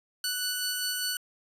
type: tone pair together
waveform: 15% pulse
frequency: 1485 / 4450 Hz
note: F#6 / C#8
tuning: +6 / +6 cents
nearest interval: octave + perfect fifth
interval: 1900 cents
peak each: -25 dBFS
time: 0.24-1.17 s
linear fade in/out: 2 ms
effects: resampled to 32000 Hz